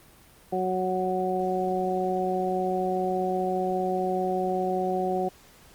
harmonic tone, 185 Hz, F#3, in tune, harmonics 1 / 2 / 3 / 4, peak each -32 / -28 / -32 / -28 dBFS, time 0.52-5.29 s, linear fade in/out 10 ms, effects pink hiss -54 dBFS RMS until 5.74 s + Opus 32 kbps

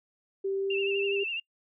sine tone with pitch glide, 389.8 to 397.8 Hz, G4 to G4, -10 to +25 cents, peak -27 dBFS, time 0.44-1.24 s, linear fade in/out 10 ms, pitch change +35 cents, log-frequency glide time 0.56-1.04 s
sine tone with vibrato, 2716 Hz, F7, 49 cents flat, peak -30 dBFS, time 0.7-1.4 s, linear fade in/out 5 ms, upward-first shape sine, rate 12 Hz, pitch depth 62 cents each way
effects noise-tail reverb RT60 0.1 s tail -26 dB re dry

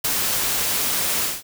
white noise with ADSR envelope, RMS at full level -20 dBFS, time 0.04-1.43 s, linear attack 8 ms, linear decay 21 ms, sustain -2 dB, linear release 190 ms, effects none

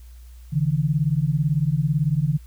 sine beating tone pair, 140.8 / 158.8 Hz, C#3 / D#3, +27 / +36 cents, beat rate 18 Hz, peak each -21 dBFS, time 0.52-2.38 s, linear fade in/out 20 ms, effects added 60 Hz sine -40 dBFS peak until 2.46 s + white hiss -58 dBFS RMS until 2.46 s

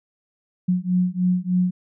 sine beating tone pair, 179.5 / 182.8 Hz, F3 / F#3, +48 / -21 cents, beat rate 3.3 Hz, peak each -21 dBFS, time 0.68-1.71 s, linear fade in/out 10 ms, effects none

